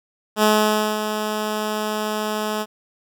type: tone with ADSR envelope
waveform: 10% pulse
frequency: 213.5 Hz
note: G#3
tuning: 48 cents sharp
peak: -5 dBFS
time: 0.36-2.66 s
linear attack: 69 ms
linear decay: 540 ms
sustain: -9 dB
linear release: 47 ms
effects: none